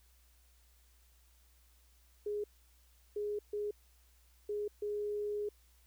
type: tone bursts at uneven times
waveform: sine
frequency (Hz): 415.3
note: G#4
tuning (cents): 0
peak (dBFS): -34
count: 5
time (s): 2.26-2.44 / 3.16-3.39 / 3.53-3.71 / 4.49-4.68 / 4.82-5.49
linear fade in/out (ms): 5
effects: added 60 Hz sine -64 dBFS peak until 5.86 s + white hiss -70 dBFS RMS until 5.86 s